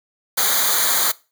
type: noise with comb filter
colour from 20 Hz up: white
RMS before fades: -18 dBFS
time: 0.37-1.12 s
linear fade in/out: 10 ms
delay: 0.37 ms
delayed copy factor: -0.9
effects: noise-tail reverb RT60 0.3 s tail -21 dB re dry